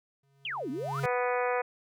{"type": "tone with exponential growth", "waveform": "square", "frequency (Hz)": 138.2, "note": "C#3", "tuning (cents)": -5, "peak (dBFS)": -30, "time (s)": [0.23, 1.06], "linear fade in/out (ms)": 5, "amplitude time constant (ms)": 180}
{"type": "exponential two-way sweep", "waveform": "sine", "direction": "down then up", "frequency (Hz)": [3290, 240.8, 1468], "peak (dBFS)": -32, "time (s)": [0.45, 1], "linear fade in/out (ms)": 2, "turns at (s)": 0.7}
{"type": "harmonic tone", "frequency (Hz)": 247.1, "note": "B3", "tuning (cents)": 1, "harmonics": [2, 3, 4, 5, 6, 7, 8, 9, 10], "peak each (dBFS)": [-29, -33, -35, -37, -39, -40, -41, -42, -43], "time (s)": [1.03, 1.62], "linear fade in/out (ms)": 10}
{"effects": []}